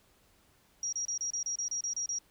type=tone bursts; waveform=sine; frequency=5690 Hz; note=F8; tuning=31 cents sharp; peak=-31 dBFS; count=11; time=0.83-2.186 s; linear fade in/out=2 ms; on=96 ms; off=30 ms; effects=pink hiss -66 dBFS RMS until 2.3 s